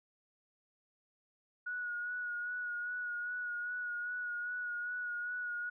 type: tone with vibrato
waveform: sine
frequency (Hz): 1455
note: F#6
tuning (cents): -29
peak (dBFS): -36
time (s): 1.66-5.7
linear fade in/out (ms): 10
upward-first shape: sine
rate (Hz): 2.5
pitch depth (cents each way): 24
effects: none